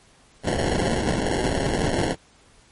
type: noise with sample-and-hold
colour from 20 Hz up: white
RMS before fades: -23 dBFS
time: 0.43-2.16 s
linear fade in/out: 50 ms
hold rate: 1225 Hz
effects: pink hiss -55 dBFS RMS until 2.71 s + MP3 48 kbps